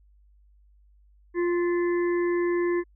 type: harmonic tone with a mistuned harmonic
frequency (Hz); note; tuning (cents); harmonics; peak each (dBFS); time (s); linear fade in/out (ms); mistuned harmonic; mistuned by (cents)
349.4; F4; +1; 1 / 3 / 5 / 6; -22 / -36 / -37 / -40; 1.34-2.84; 50; 6; -40
effects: added 50 Hz sine -55 dBFS peak until 2.95 s